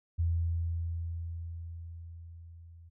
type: tone with level ramp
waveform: sine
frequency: 83.9 Hz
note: E2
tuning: 31 cents sharp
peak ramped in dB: -25 to -50 dBFS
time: 0.18-2.9 s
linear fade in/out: 20 ms
effects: none